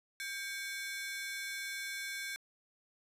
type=ring-modulated tone; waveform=sawtooth; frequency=1916 Hz; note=A#6; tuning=47 cents sharp; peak=-32 dBFS; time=0.2-2.36 s; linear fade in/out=0 ms; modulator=327 Hz; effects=resampled to 32000 Hz + 11-bit